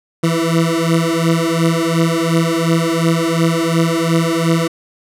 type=beating tone pair; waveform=20% pulse; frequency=163.9 / 166.7 Hz; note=E3 / E3; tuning=-10 / +20 cents; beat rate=2.8 Hz; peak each=-11 dBFS; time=0.23-4.68 s; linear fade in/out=10 ms; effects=low-pass 12000 Hz 12 dB/octave